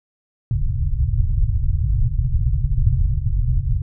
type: low-pass noise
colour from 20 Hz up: pink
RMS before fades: -18 dBFS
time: 0.51-3.82 s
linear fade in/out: 2 ms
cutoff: 140 Hz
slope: 96 dB/octave
effects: none